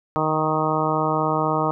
harmonic tone with a mistuned harmonic, 156 Hz, D#3, 5 cents sharp, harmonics 1 / 2 / 3 / 4 / 5 / 6 / 7 / 8, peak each -27 / -27 / -27 / -27 / -27 / -27 / -27 / -27 dBFS, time 0.16-1.71 s, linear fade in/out 0 ms, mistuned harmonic 1, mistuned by -18 cents, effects none

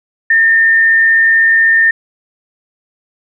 sine tone with frequency modulation, 1812 Hz, A#6, 50 cents flat, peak -6 dBFS, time 0.3-1.91 s, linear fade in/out 5 ms, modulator 99.1 Hz, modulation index 0.31, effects none

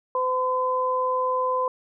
sine tone pair together, 510 / 1018 Hz, C5 / C6, -44 / -48 cents, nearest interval octave, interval 1196 cents, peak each -25 / -23 dBFS, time 0.15-1.68 s, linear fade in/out 2 ms, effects none

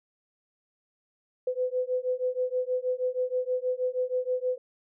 sine beating tone pair, 502 / 508.3 Hz, B4 / B4, +28 / +50 cents, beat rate 6.3 Hz, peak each -29 dBFS, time 1.47-4.58 s, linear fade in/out 5 ms, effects none

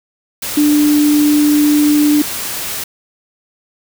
sine tone in noise, 296.2 Hz, D4, 15 cents sharp, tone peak -8 dBFS, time 0.57-2.22 s, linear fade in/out 5 ms, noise white, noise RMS -22 dBFS, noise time 0.42-2.84 s, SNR +11 dB, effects none

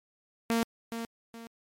sawtooth tone with echo, 230 Hz, A#3, 23 cents flat, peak -21 dBFS, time 0.5-0.63 s, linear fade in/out 0 ms, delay 420 ms, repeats 2, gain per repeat -9 dB, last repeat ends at 1.47 s, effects MP3 64 kbps

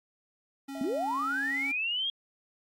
square tone, 274.7 Hz, C#4, 16 cents flat, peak -38 dBFS, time 0.68-1.72 s, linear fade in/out 10 ms
triangle tone with exponential decay, 653 Hz, E5, 17 cents flat, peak -37 dBFS, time 0.75-1.54 s, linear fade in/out 2 ms, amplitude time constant 170 ms
sine linear sweep, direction up, 220 to 3299 Hz, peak -28 dBFS, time 0.81-2.1 s, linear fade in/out 2 ms
effects AAC 48 kbps

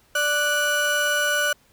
35% pulse tone pair together, 587.3 / 1477.5 Hz, D5 / F#6, 0 / -3 cents, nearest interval octave + major third, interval 1597 cents, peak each -24 / -19 dBFS, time 0.15-1.53 s, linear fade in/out 5 ms, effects pink hiss -59 dBFS RMS until 1.72 s

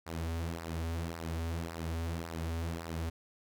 sawtooth tone with flanger, 82.8 Hz, E2, 8 cents sharp, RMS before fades -37 dBFS, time 0.06-3.1 s, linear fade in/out 10 ms, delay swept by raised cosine 0.29 to 6.29 ms, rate 1.8 Hz, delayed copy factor -0.65, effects none

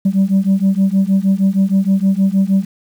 sine beating tone pair, 190.5 / 196.9 Hz, G3 / G3, -49 / +8 cents, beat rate 6.4 Hz, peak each -12 dBFS, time 0.05-2.65 s, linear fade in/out 10 ms, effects tanh soft clip ceiling -7 dBFS + 7-bit

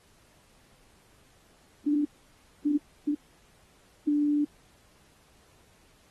sine tone bursts at uneven times, 293.7 Hz, D4, in tune, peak -22 dBFS, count 4, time 1.86-2.05 / 2.65-2.78 / 3.07-3.15 / 4.07-4.45 s, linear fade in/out 10 ms, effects pink hiss -62 dBFS RMS until 6.1 s + AAC 32 kbps

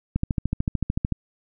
click train, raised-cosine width 5 ms, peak -10 dBFS, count 14, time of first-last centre 0.16-1.123 s, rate 13.5 Hz, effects none

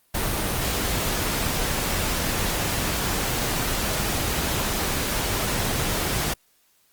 pink noise, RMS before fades -25 dBFS, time 0.14-6.34 s, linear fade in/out 10 ms, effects white hiss -63 dBFS RMS until 6.92 s + Opus 32 kbps

